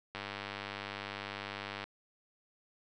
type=click train; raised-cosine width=0.3 ms; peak=-23 dBFS; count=170; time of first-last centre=0.15-1.84 s; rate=100 Hz; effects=none